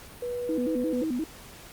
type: tone with pitch glide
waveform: sine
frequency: 487.4 to 498.2 Hz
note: B4 to B4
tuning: -23 to +15 cents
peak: -29 dBFS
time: 0.22-1.04 s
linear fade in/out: 5 ms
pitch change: +38 cents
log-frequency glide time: 0.45-0.75 s
type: tone with vibrato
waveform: sine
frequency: 280 Hz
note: C#4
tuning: 18 cents sharp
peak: -26 dBFS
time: 0.49-1.24 s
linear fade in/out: 2 ms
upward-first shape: square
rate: 5.7 Hz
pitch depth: 220 cents each way
effects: pink hiss -47 dBFS RMS until 1.72 s + Opus 48 kbps